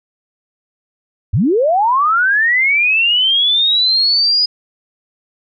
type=linear sweep; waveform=sine; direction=up; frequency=72 to 4978 Hz; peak=-10 dBFS; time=1.33-4.46 s; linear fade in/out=10 ms; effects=none